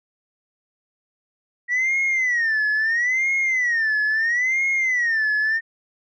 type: tone with vibrato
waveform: sine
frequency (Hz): 1919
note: A#6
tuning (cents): +50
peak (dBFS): -16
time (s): 1.68-5.61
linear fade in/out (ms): 50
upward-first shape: sine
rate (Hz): 0.75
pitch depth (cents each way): 200
effects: tanh soft clip ceiling -16 dBFS